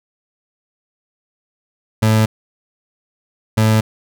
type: tone bursts at uneven times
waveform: 30% pulse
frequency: 109.5 Hz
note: A2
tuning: 8 cents flat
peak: -8 dBFS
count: 2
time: 2.02-2.26 / 3.57-3.81 s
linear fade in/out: 10 ms
effects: none